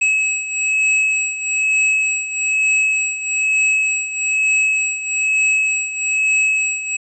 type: beating tone pair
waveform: square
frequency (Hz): 2575 / 2576.1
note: E7 / E7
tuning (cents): -41 / -40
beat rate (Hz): 1.1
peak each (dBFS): -17 / -22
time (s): 0.01-6.97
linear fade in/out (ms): 10
effects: resampled to 22050 Hz